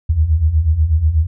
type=beating tone pair; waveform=sine; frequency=73.42 / 81.62 Hz; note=D2 / E2; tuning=0 / -17 cents; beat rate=8.2 Hz; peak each=-17 / -12 dBFS; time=0.09-1.27 s; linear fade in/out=10 ms; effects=none